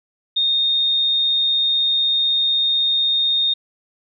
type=tone; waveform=sine; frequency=3682 Hz; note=A#7; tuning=22 cents flat; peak=-15 dBFS; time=0.36-3.54 s; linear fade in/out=10 ms; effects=none